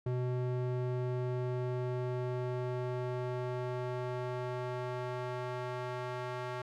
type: tone with band-pass filter sweep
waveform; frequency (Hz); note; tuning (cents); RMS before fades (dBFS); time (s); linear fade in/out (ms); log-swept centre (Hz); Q
square; 124.9; B2; +20; -36; 0.06-6.62; 5; 270 to 1000; 0.74
effects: none